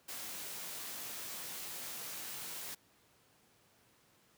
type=noise with comb filter; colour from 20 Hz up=white; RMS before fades=-44 dBFS; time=0.08-2.75 s; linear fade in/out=10 ms; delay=19 ms; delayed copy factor=-0.55; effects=pink hiss -68 dBFS RMS until 4.37 s + high-pass 100 Hz 12 dB/octave

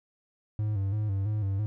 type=tone with vibrato; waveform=triangle; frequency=102 Hz; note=G#2; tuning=31 cents flat; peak=-24 dBFS; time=0.59-1.66 s; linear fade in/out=0 ms; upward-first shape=square; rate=3 Hz; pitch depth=76 cents each way; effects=none

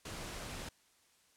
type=noise; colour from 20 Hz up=pink; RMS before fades=-44 dBFS; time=0.05-0.69 s; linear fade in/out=5 ms; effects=white hiss -69 dBFS RMS until 1.36 s + low-pass 10000 Hz 12 dB/octave

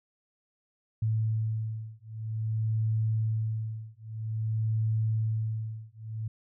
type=beating tone pair; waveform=sine; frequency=110 / 110.51 Hz; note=A2 / A2; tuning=0 / +8 cents; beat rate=0.51 Hz; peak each=-30 dBFS; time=1.02-6.28 s; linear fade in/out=5 ms; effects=none

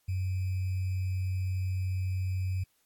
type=tone with sample-and-hold; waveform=sine; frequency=93 Hz; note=F#2; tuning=9 cents sharp; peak=-28 dBFS; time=0.08-2.64 s; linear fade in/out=10 ms; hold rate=2450 Hz; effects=white hiss -72 dBFS RMS until 2.85 s + AAC 64 kbps

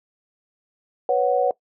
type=chord; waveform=sine; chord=B suspended second; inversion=none; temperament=just; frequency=493.9 / 555.6 / 740.8 Hz; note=B4 / C#5 / F#5; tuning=0 / +4 / +2 cents; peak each=-21 dBFS; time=1.09-1.51 s; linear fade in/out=2 ms; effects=noise-tail reverb RT60 0.1 s tail -20 dB re dry

